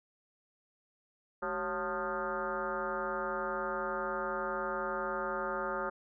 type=tone with frequency modulation; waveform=sine; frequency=892 Hz; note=A5; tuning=23 cents sharp; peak=-32 dBFS; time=1.42-5.9 s; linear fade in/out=10 ms; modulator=170 Hz; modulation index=3.4; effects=none

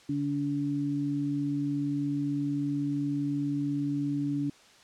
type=tone pair together; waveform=sine; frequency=143.05 / 286.1 Hz; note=D3 / D4; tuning=-45 / -45 cents; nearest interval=octave; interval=1200 cents; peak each=-33 / -28 dBFS; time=0.09-4.5 s; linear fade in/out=5 ms; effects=white hiss -56 dBFS RMS until 4.83 s + low-pass 6000 Hz 12 dB/octave

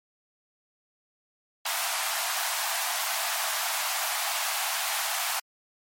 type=high-pass noise; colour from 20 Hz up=pink; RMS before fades=-29 dBFS; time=1.65-5.4 s; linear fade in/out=10 ms; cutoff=650 Hz; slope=96 dB/octave; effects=MP3 64 kbps

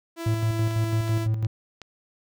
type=tone; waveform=sawtooth; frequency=333.4 Hz; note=E4; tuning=20 cents sharp; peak=-27 dBFS; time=0.16-1.28 s; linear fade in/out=50 ms
type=tone with tremolo; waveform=triangle; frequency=110 Hz; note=A2; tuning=in tune; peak=-18 dBFS; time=0.26-1.47 s; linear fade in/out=5 ms; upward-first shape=square; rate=6 Hz; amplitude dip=50%
type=click train; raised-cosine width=0.2 ms; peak=-23 dBFS; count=4; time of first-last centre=0.71-1.817 s; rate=2.71 Hz
effects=none

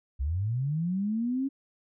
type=linear sweep; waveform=sine; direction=up; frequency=61.6 to 277.2 Hz; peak=-26 dBFS; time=0.19-1.49 s; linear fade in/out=20 ms; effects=none

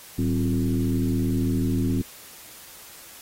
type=tone with frequency modulation; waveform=sine; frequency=183.6 Hz; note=F#3; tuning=13 cents flat; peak=-20 dBFS; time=0.18-2.02 s; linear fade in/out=10 ms; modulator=79.7 Hz; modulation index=1.6; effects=white hiss -45 dBFS RMS until 3.21 s + AAC 48 kbps

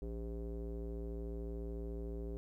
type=tone with low-pass filter; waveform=square; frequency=56.9 Hz; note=A#1; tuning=41 cents flat; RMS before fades=-42 dBFS; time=0.02-2.37 s; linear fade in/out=0 ms; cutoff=430 Hz; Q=4.1; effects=13-bit

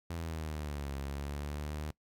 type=linear two-way sweep; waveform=sawtooth; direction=down then up; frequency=84.8 to 68.8 to 76.5 Hz; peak=-33 dBFS; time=0.1-1.91 s; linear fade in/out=5 ms; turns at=0.95 s; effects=noise-tail reverb RT60 0.1 s tail -22 dB re dry

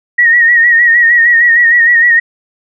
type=tone with vibrato; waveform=sine; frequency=1885 Hz; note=A#6; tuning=19 cents sharp; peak=-4 dBFS; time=0.18-2.2 s; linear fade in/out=10 ms; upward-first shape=sine; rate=6.5 Hz; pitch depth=54 cents each way; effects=none

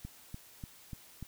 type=click train; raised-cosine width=5 ms; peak=-29 dBFS; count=5; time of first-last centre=0.05-1.226 s; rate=3.4 Hz; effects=white hiss -57 dBFS RMS until 1.27 s

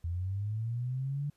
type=linear sweep; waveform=sine; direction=up; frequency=82.41 to 146.83 Hz; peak=-31 dBFS; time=0.04-1.3 s; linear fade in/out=5 ms; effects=pink hiss -73 dBFS RMS until 1.36 s + resampled to 32000 Hz

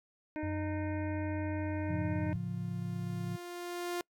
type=harmonic tone; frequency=306.6 Hz; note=D#4; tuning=25 cents flat; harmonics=1 / 2 / 3 / 5 / 6 / 7 / 8; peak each=-36 / -42 / -46 / -50 / -52 / -53 / -54 dBFS; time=0.36-2.33 s; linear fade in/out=0 ms
type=tone; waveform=sine; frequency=92.5 Hz; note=F#2; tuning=in tune; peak=-36 dBFS; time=0.43-2.36 s; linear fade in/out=0 ms
type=tone with exponential growth; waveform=sawtooth; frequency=350.9 Hz; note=F4; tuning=8 cents sharp; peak=-29 dBFS; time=1.57-4.01 s; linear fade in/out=0 ms; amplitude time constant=530 ms
type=chord; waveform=sine; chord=A augmented; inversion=none; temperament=equal; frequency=110 / 138.59 / 174.61 Hz; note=A2 / C#3 / E#3; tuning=0 / 0 / 0 cents; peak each=-39 / -41 / -37 dBFS; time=1.88-3.37 s; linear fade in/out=20 ms
effects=noise-tail reverb RT60 0.1 s tail -26 dB re dry

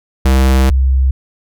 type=tone pair in turn; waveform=square / sine; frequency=65.8 / 65.8 Hz; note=C2 / C2; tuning=+10 / +10 cents; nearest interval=unison; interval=0 cents; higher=neither; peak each=-8 dBFS; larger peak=neither; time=0.25-0.7 / 0.7-1.11 s; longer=first; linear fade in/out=5 ms; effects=none

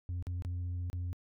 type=tone with dropouts; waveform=sine; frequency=88.6 Hz; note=F2; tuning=25 cents sharp; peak=-31 dBFS; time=0.09-1.13 s; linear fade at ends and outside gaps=0 ms; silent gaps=0.225-0.269 / 0.422-0.449 / 0.9-0.93 s; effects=tanh soft clip ceiling -33 dBFS

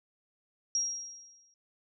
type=tone with exponential decay; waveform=sine; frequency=5630 Hz; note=F8; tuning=13 cents sharp; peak=-25 dBFS; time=0.75-1.54 s; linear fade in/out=1 ms; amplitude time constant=170 ms; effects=none

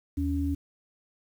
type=tone pair together; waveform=sine; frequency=78.9 / 281.2 Hz; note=D#2 / C#4; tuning=+25 / +25 cents; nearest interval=octave + minor seventh; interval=2200 cents; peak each=-28 dBFS; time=0.17-0.55 s; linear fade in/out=10 ms; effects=9-bit

